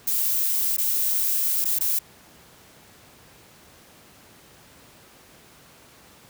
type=noise with dropouts; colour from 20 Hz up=violet; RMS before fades=-23 dBFS; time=0.07-1.99 s; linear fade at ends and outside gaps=5 ms; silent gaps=0.767-0.781 / 1.644-1.653 / 1.788-1.808 s; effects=pink hiss -51 dBFS RMS until 6.29 s + high-pass 80 Hz 12 dB/octave